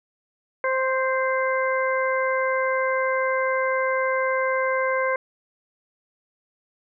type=harmonic tone with a mistuned harmonic; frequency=524 Hz; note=C5; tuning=2 cents sharp; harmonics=1 / 2 / 3 / 4; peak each=-23 / -26 / -28 / -29 dBFS; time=0.64-5.16 s; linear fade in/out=2 ms; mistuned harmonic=4; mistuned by=-17 cents; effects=none

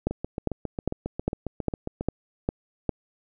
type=two click trains; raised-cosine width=2 ms; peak=-10 / -16 dBFS; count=8 / 15; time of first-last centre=0.07-2.893 / 0.11-2.01 s; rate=2.48 / 7.37 Hz; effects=none

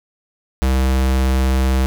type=tone; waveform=square; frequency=65.41 Hz; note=C2; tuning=in tune; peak=-14 dBFS; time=0.62-1.86 s; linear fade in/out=0 ms; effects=none

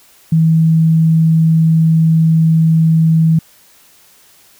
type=tone; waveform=sine; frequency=161.5 Hz; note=E3; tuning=35 cents flat; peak=-7 dBFS; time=0.32-3.39 s; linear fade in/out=5 ms; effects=white hiss -47 dBFS RMS until 4.59 s

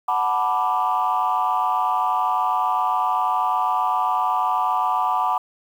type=chord; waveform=sine; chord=B minor seventh; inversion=second; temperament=equal; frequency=740 / 880 / 987.8 / 1174.7 Hz; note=F#5 / A5 / B5 / D6; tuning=0 / 0 / 0 / 0 cents; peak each=-23 / -24 / -22 / -23 dBFS; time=0.08-5.38 s; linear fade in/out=5 ms; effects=tanh soft clip ceiling -11 dBFS + 8-bit

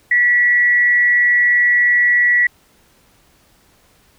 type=tone with frequency modulation; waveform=sine; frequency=1943 Hz; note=B6; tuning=29 cents flat; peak=-10 dBFS; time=0.11-2.47 s; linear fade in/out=5 ms; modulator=197 Hz; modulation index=0.27; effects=pink hiss -54 dBFS RMS until 4.18 s

